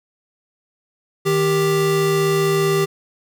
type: tone pair together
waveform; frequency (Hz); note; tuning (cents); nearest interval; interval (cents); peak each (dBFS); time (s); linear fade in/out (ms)
square; 156.48 / 393.9; D#3 / G4; +10 / +8; octave + major third; 1598; -22 / -17; 1.25-2.86; 20
effects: none